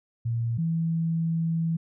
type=tone pair in turn; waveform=sine; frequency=116.3 / 164.47 Hz; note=A#2 / E3; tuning=-4 / -4 cents; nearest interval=tritone; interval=600 cents; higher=second; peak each=-24 / -23 dBFS; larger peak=second; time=0.25-0.58 / 0.58-1.77 s; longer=second; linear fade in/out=10 ms; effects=none